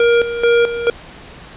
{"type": "tone with tremolo", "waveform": "square", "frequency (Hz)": 471.2, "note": "A#4", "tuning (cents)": 19, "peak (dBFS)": -10, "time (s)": [0, 0.9], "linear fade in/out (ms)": 2, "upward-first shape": "square", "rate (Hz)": 2.3, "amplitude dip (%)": 70, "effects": ["pink hiss -37 dBFS RMS until 1.56 s", "resampled to 8000 Hz"]}